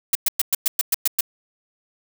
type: noise bursts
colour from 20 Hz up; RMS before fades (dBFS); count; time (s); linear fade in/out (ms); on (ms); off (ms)
blue; -18; 9; 0.13-1.208; 2; 22; 110
effects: none